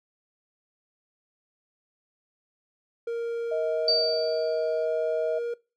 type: tone with pitch glide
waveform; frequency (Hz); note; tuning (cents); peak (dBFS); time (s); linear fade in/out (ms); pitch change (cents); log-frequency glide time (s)
triangle; 466.2 to 472.4; A#4 to A#4; 0 to +23; -25; 3.07-5.54; 5; +23; 3.67-3.94
type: tone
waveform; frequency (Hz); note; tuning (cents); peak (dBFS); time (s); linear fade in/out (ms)
sine; 634; D#5; +32; -26; 3.51-5.39; 10
type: tone with exponential decay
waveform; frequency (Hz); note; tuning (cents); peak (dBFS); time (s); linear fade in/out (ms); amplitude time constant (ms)
sine; 4620; D8; -29; -18; 3.88-4.85; 2; 210
effects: noise-tail reverb RT60 0.3 s tail -23 dB re dry + MP3 64 kbps